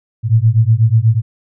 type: beating tone pair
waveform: sine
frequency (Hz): 108.3 / 116.5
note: A2 / A#2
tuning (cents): -27 / -1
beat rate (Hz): 8.2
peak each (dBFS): -11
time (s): 0.23-1.22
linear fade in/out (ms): 50
effects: none